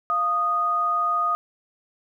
sine tone pair together, 695 / 1238.3 Hz, F5 / D#6, -9 / -9 cents, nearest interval minor seventh, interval 1000 cents, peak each -30 / -20 dBFS, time 0.1-1.35 s, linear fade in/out 0 ms, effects 10-bit

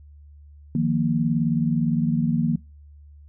sine chord, Eb suspended second, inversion none, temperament just, 155.56 / 175.01 / 233.3 Hz, Eb3 / F3 / Bb3, 0 / +4 / +2 cents, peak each -23 / -25 / -22 dBFS, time 0.75-2.56 s, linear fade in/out 2 ms, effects noise-tail reverb RT60 0.3 s tail -24 dB re dry + added 73 Hz sine -44 dBFS peak until 3.28 s

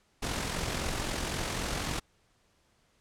pink noise with amplitude modulation, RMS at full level -31 dBFS, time 0.22-2 s, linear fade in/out 10 ms, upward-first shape sine, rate 43.8 Hz, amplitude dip 45%, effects pink hiss -69 dBFS RMS until 3 s + low-pass 9000 Hz 12 dB/octave

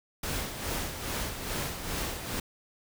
pink noise with tremolo, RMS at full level -32 dBFS, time 0.23-2.4 s, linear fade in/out 5 ms, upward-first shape sine, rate 2.4 Hz, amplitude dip 55%, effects none

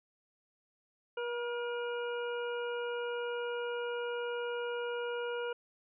harmonic tone with a mistuned harmonic, 480 Hz, B4, 49 cents flat, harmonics 1 / 2 / 3 / 5 / 6, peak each -35 / -44 / -42 / -51 / -48 dBFS, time 1.17-5.53 s, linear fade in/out 5 ms, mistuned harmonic 3, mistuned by -23 cents, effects none

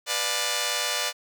5% pulse chord, B diminished seventh, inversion none, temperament just, 493.9 / 592.7 / 711.2 / 853.4 Hz, B4 / D5 / F5 / Ab5, 0 / +16 / +31 / +47 cents, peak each -20 / -17 / -21 / -22 dBFS, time 0.06-1.13 s, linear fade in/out 50 ms, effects none

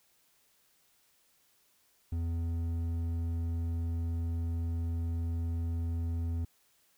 triangle tone with hard clipping, 83.7 Hz, E2, 27 cents sharp, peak -32 dBFS, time 2.12-6.45 s, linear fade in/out 5 ms, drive 10 dB, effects white hiss -69 dBFS RMS until 6.97 s

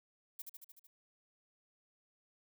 violet noise with echo, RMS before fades -44 dBFS, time 0.39-0.42 s, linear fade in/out 5 ms, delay 75 ms, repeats 6, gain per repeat -3 dB, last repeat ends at 0.87 s, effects none

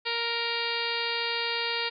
harmonic tone, 467.1 Hz, A#4, 3 cents sharp, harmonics 1 / 2 / 3 / 4 / 5 / 6 / 7 / 8 / 9 / 10, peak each -36 / -36 / -38 / -36 / -35 / -35 / -40 / -36 / -37 / -37 dBFS, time 0.05-1.9 s, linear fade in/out 20 ms, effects none

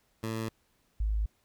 15% pulse / sine tone pair in turn, 111.8 / 52.96 Hz, A2 / G#1, +28 / +35 cents, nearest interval octave + minor second, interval 1293 cents, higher first, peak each -26 dBFS, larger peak neither, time 0.23-0.49 / 1-1.26 s, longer neither, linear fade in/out 5 ms, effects pink hiss -71 dBFS RMS until 1.44 s

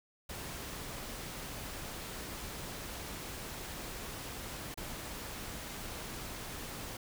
pink noise with dropouts, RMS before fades -43 dBFS, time 0.29-6.97 s, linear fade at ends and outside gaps 5 ms, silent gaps 4.743-4.774 s, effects none

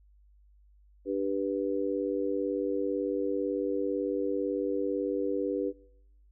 sine chord, G major, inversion second, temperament just, 294 / 392 / 490 Hz, D4 / G4 / B4, +2 / 0 / -14 cents, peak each -32 dBFS, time 1.05-5.73 s, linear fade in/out 50 ms, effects noise-tail reverb RT60 0.9 s tail -24 dB re dry + added 50 Hz sine -57 dBFS peak until 6.31 s

